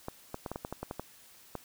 clicks, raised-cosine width 1 ms, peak -22 dBFS, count 11, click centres 0.084 / 0.344 / 0.462 / 0.516 / 0.559 / 0.649 / 0.726 / 0.83 / 0.911 / 0.996 / 1.553 s, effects white hiss -57 dBFS RMS until 1.64 s

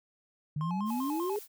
sine exponential sweep, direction up, 144.7 to 430 Hz, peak -30 dBFS, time 0.56-1.39 s, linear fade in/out 5 ms
triangle tone with vibrato, 949 Hz, A#5, 31 cents sharp, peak -34 dBFS, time 0.61-1.36 s, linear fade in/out 0 ms, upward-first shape square, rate 5.1 Hz, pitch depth 190 cents each way
blue noise, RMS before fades -47 dBFS, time 0.85-1.48 s, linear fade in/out 50 ms
effects none

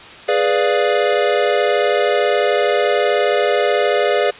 square chord, G# diminished seventh, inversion none, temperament equal, 415.3 / 493.9 / 587.3 / 698.5 Hz, G#4 / B4 / D5 / F5, 0 / 0 / 0 / 0 cents, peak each -19 / -20 / -19 / -22 dBFS, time 0.28-4.31 s, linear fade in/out 10 ms, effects white hiss -37 dBFS RMS until 4.39 s + resampled to 8000 Hz

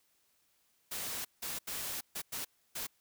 white noise bursts at uneven times, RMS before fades -39 dBFS, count 6, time 0.91-1.25 / 1.42-1.59 / 1.67-2.01 / 2.15-2.22 / 2.32-2.45 / 2.75-2.87 s, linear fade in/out 10 ms, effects white hiss -73 dBFS RMS until 3 s

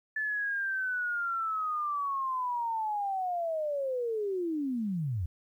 sine linear sweep, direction down, 1746 to 77.78 Hz, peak -29 dBFS, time 0.16-5.26 s, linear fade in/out 5 ms, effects 11-bit

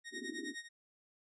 sawtooth tone with tremolo, 1864.7 Hz, A#6, in tune, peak -37 dBFS, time 0.04-0.69 s, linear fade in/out 50 ms, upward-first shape sine, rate 9.7 Hz, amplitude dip 85%
pink band-pass noise, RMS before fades -45 dBFS, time 0.11-0.55 s, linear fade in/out 50 ms, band 240 to 390 Hz, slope 96 dB/octave
effects resampled to 22050 Hz

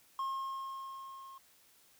triangle tone with level ramp, 1074 Hz, C6, 45 cents sharp, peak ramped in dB -31 to -47 dBFS, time 0.19-1.38 s, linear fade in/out 2 ms, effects white hiss -65 dBFS RMS until 1.99 s

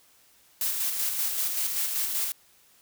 blue noise with tremolo, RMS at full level -27 dBFS, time 0.61-2.32 s, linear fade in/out 2 ms, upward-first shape square, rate 5.2 Hz, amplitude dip 35%, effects white hiss -60 dBFS RMS until 2.81 s

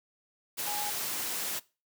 sine tone in noise, 830.6 Hz, G#5, in tune, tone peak -35 dBFS, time 0.66-0.91 s, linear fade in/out 20 ms, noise white, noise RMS -34 dBFS, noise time 0.57-1.6 s, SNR -4 dB, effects noise-tail reverb RT60 0.3 s tail -21 dB re dry + high-pass 150 Hz 12 dB/octave

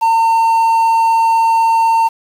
triangle tone with quantisation, 908 Hz, A#5, 46 cents flat, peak -7 dBFS, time 0.01-2.09 s, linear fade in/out 20 ms, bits 6, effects none

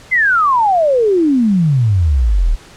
sine exponential sweep, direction down, 2107 to 35 Hz, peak -9 dBFS, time 0.11-2.56 s, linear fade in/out 20 ms, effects pink hiss -40 dBFS RMS until 2.76 s + low-pass 8000 Hz 12 dB/octave

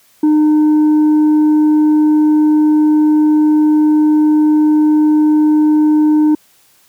sine tone with tanh clipping, 304.6 Hz, D#4, 37 cents flat, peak -8 dBFS, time 0.23-6.35 s, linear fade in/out 5 ms, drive 3 dB, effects white hiss -51 dBFS RMS until 6.88 s + high-pass 60 Hz 12 dB/octave

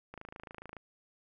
click train, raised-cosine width 0.5 ms, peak -30 dBFS, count 18, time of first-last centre 0.14-0.767 s, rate 27.1 Hz, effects none

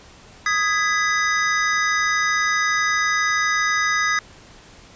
square chord, G# minor, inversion second, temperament just, 1245.9 / 1661.2 / 1993.5 Hz, D#6 / G#6 / B6, +2 / 0 / +16 cents, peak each -23 dBFS, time 0.46-4.19 s, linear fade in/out 2 ms, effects pink hiss -46 dBFS RMS until 4.95 s + resampled to 16000 Hz

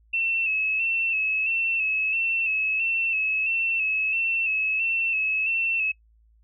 sine tone with vibrato, 2637 Hz, E7, in tune, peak -22 dBFS, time 0.13-5.92 s, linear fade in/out 10 ms, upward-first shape square, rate 1.5 Hz, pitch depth 37 cents each way, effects noise-tail reverb RT60 0.1 s tail -23 dB re dry + added 55 Hz sine -56 dBFS peak until 6.43 s

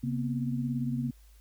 sine tone cluster, 134.9 / 237.9 / 255.5 Hz, C#3 / A#3 / C4, -47 / +35 / -41 cents, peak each -32 / -31 / -38 dBFS, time 0.03-1.11 s, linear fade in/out 10 ms, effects added 52 Hz sine -53 dBFS peak until 1.4 s + white hiss -65 dBFS RMS until 1.4 s

